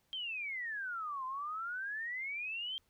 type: exponential two-way sweep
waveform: sine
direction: down then up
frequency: 3200 to 1020 to 3200 Hz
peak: -37 dBFS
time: 0.13-2.78 s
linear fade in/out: 0 ms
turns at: 1.25 s
effects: pink hiss -75 dBFS RMS until 2.89 s